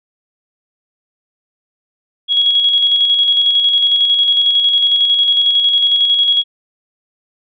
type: tone with tremolo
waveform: sine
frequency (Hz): 3322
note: G#7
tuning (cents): 0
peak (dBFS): -8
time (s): 2.28-6.44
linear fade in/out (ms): 50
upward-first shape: square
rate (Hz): 11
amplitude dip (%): 35
effects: none